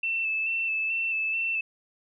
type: tone with vibrato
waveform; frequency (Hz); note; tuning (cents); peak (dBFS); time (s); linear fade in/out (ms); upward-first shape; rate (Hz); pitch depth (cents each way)
sine; 2654; E7; +11; -25; 0.03-1.61; 5; square; 2.3; 21
effects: none